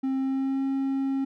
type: tone with pitch glide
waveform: triangle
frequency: 265.8 to 270.4 Hz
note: C4 to C#4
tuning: +27 to -43 cents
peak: -22 dBFS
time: 0.03-1.25 s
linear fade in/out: 10 ms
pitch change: +30 cents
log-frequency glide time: 0.17-0.65 s
effects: none